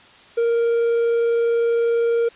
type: tone with vibrato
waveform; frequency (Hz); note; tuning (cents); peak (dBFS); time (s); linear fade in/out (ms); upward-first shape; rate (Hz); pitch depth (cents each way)
triangle; 466.2; A#4; 0; -14; 0.37-2.29; 10; sine; 20; 10
effects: white hiss -47 dBFS RMS until 2.35 s + resampled to 8000 Hz